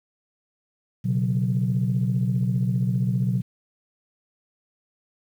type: chord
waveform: sine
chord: B suspended second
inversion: none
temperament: equal with one note detuned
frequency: 123.47 / 138.59 / 183.93 Hz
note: B2 / C#3 / F#3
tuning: 0 / 0 / -10 cents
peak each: -22 / -26 / -24 dBFS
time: 1.04-3.42 s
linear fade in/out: 20 ms
effects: tanh soft clip ceiling -13 dBFS + 9-bit